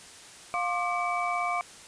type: tone cluster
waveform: sine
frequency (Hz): 707 / 1071 / 1188 / 2293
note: F5 / C6 / D6 / D7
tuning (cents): +21 / +40 / +20 / -42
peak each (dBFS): -30 / -33 / -32 / -33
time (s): 0.54-1.61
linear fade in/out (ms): 0
effects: white hiss -48 dBFS RMS until 1.87 s + resampled to 22050 Hz